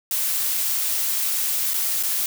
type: noise with dropouts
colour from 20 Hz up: blue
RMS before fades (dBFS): -23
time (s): 0.11-2.26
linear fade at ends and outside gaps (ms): 2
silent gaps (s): 1.736-1.74 / 2.029-2.034
effects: none